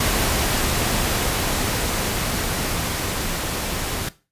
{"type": "noise with level ramp", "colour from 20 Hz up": "pink", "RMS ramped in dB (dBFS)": [-20, -26], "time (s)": [0, 4.09], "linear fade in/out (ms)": 5, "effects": ["noise-tail reverb RT60 0.3 s tail -17 dB re dry", "resampled to 32000 Hz"]}